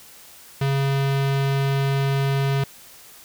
square tone with low-pass filter, 137.5 Hz, C#3, 14 cents flat, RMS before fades -21 dBFS, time 0.61-2.64 s, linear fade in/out 5 ms, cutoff 3700 Hz, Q 1.2, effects white hiss -46 dBFS RMS until 3.24 s

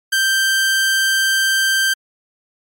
sawtooth tone, 1568 Hz, G6, in tune, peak -10 dBFS, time 0.12-1.94 s, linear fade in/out 10 ms, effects MP3 64 kbps

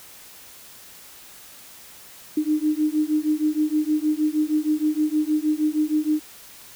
sine beating tone pair, 302.4 / 308.8 Hz, D#4 / D#4, -49 / -13 cents, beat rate 6.4 Hz, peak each -22 dBFS, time 2.37-6.2 s, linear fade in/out 5 ms, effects white hiss -45 dBFS RMS until 6.75 s

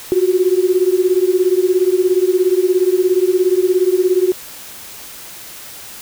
sine beating tone pair, 358.8 / 375.8 Hz, F4 / F#4, +47 / +27 cents, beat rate 17 Hz, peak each -14 dBFS, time 0.12-4.32 s, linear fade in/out 0 ms, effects white hiss -34 dBFS RMS until 6.01 s

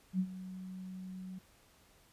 sine tone with ADSR envelope, 186.2 Hz, F#3, 11 cents sharp, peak -27 dBFS, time 0.13-1.39 s, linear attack 62 ms, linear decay 67 ms, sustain -15 dB, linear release 9 ms, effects pink hiss -65 dBFS RMS until 2.12 s + resampled to 32000 Hz

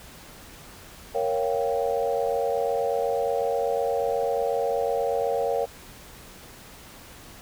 sine chord, G half-diminished seventh, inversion first, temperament equal, 466.2 / 554.4 / 698.5 / 784 Hz, Bb4 / Db5 / F5 / G5, 0 / 0 / 0 / 0 cents, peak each -26 / -27 / -30 / -31 dBFS, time 1.14-5.66 s, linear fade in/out 20 ms, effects pink hiss -46 dBFS RMS until 7.41 s

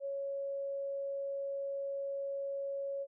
sine tone, 554.4 Hz, C#5, in tune, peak -35 dBFS, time 0-3.07 s, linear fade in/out 50 ms, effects none

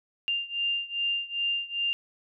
sine beating tone pair, 2794 / 2796.5 Hz, F7 / F7, 0 / +2 cents, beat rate 2.5 Hz, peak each -29 / -31 dBFS, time 0.28-1.93 s, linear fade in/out 0 ms, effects none

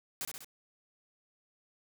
white noise with echo, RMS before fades -37 dBFS, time 0.21-0.25 s, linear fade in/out 0 ms, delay 65 ms, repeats 3, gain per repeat -4 dB, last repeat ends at 0.445 s, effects none

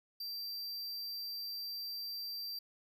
square tone, 4699 Hz, D8, in tune, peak -40 dBFS, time 0.2-2.59 s, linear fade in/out 5 ms, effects none

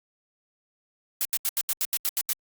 blue noise bursts, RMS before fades -25 dBFS, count 10, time 1.21-2.33 s, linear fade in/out 0 ms, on 40 ms, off 80 ms, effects Opus 48 kbps

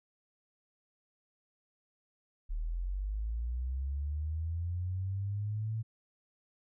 sine linear sweep, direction up, 36.85 to 112.7 Hz, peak -32 dBFS, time 2.49-5.83 s, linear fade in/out 20 ms, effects none

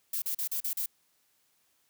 violet noise bursts, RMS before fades -32 dBFS, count 6, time 0.13-0.86 s, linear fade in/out 5 ms, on 90 ms, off 38 ms, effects white hiss -71 dBFS RMS until 1.89 s + high-pass 60 Hz 12 dB/octave

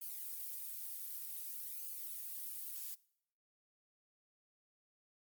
violet noise with flanger, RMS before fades -45 dBFS, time 0.01-2.95 s, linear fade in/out 10 ms, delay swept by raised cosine 0.53 to 3.33 ms, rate 0.54 Hz, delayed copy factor -0.65, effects noise-tail reverb RT60 0.7 s tail -22 dB re dry + Opus 32 kbps

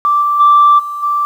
sine tone with level steps, 1171 Hz, D6, 5 cents flat, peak -8 / -10 / -3 / -19 / -11 dBFS, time 0.05-1.25 s, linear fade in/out 0 ms, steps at 0.21 / 0.39 / 0.78 / 1.02 s, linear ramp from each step 20 ms, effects tanh soft clip ceiling 0 dBFS + 7-bit

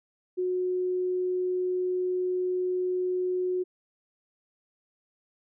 sine tone, 365.1 Hz, F#4, 23 cents flat, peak -25 dBFS, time 0.37-3.64 s, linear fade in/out 20 ms, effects none

